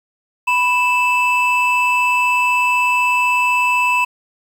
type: tone pair together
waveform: triangle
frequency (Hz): 988 / 2632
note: B5 / E7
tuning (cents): 0 / -3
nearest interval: octave + perfect fourth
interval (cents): 1697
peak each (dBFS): -14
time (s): 0.47-4.05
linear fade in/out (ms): 10
effects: 7-bit